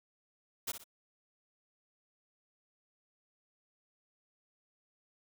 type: noise with echo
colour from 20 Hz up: white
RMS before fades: -36 dBFS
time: 0.67-0.72 s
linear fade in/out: 10 ms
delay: 61 ms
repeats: 2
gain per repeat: -9 dB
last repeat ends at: 0.842 s
effects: none